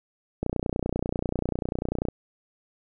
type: click train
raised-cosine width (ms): 2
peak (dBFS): -13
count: 51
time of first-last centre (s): 0.43-2.086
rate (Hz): 30.2
effects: none